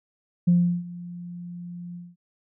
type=tone with ADSR envelope; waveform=sine; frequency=174.9 Hz; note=F3; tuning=3 cents sharp; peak=-13 dBFS; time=0.47-2.16 s; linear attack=12 ms; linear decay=350 ms; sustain=-21 dB; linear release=210 ms; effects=tanh soft clip ceiling -10 dBFS